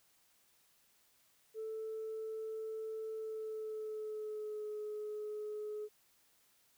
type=tone with pitch glide; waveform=sine; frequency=440 to 423.3 Hz; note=A4 to G#4; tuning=0 to +33 cents; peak=-38 dBFS; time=1.54-5.89 s; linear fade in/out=50 ms; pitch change=-67 cents; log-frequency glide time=3.15-4.71 s; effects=tanh soft clip ceiling -36 dBFS + white hiss -71 dBFS RMS until 6.77 s